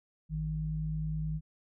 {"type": "tone pair together", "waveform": "sine", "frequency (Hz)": [55, 155.56], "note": ["A1", "D#3"], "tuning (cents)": [0, 0], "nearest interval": "octave + tritone", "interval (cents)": 1800, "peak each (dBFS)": [-37, -32], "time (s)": [0.29, 1.41], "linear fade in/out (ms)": 50, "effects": []}